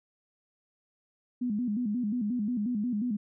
sine tone with vibrato, 226.4 Hz, A3, 50 cents sharp, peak -27 dBFS, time 1.41-3.17 s, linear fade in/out 10 ms, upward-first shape square, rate 5.6 Hz, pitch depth 150 cents each way, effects none

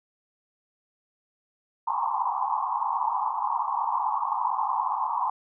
white band-pass noise, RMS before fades -27 dBFS, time 1.87-5.3 s, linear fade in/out 5 ms, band 800 to 1100 Hz, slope 96 dB/octave, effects none

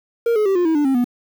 triangle tone with pitch steps, 466.5 / 425.3 / 387.8 / 353.5 / 322.3 / 293.9 / 267.9 / 244.3 Hz, A#4 / G#4 / G4 / F4 / E4 / D4 / C4 / B3, +1 / +41 / -19 / +21 / -39 / +1 / +41 / -19 cents, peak -12 dBFS, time 0.26-1.044 s, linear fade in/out 5 ms, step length 98 ms, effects 7-bit

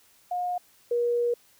sine tone pair in turn, 716 / 477.9 Hz, F5 / A#4, +43 / +43 cents, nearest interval perfect fifth, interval 700 cents, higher first, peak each -26 / -22 dBFS, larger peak second, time 0.31-0.58 / 0.91-1.34 s, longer second, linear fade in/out 5 ms, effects white hiss -60 dBFS RMS until 1.59 s

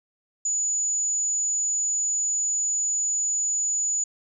sine tone, 6920 Hz, A8, 30 cents flat, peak -22 dBFS, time 0.45-4.04 s, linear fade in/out 5 ms, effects none

